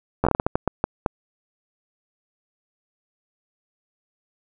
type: slowing click train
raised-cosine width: 1 ms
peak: -5 dBFS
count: 12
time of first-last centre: 0.24-1.062 s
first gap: 11 ms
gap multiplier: 1.35
effects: none